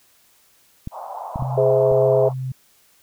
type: clicks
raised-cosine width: 5 ms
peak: -16 / -14 / -15 / -20 dBFS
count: 4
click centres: 0.874 / 1.359 / 1.424 / 1.918 s
type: band-pass noise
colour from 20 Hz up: pink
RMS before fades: -32 dBFS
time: 0.91-2.34 s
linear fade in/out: 50 ms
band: 640 to 1000 Hz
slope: 48 dB/octave
type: tone with tremolo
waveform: sine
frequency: 130 Hz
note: C3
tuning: 11 cents flat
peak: -22 dBFS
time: 1.39-2.52 s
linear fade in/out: 5 ms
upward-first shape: triangle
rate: 1.8 Hz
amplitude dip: 25%
type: chord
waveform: sine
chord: Ab augmented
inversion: none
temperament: just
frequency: 415.3 / 519.1 / 648.9 Hz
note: Ab4 / C5 / E5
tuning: 0 / -14 / -27 cents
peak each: -18 dBFS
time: 1.57-2.29 s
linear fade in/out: 10 ms
effects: white hiss -57 dBFS RMS until 3.02 s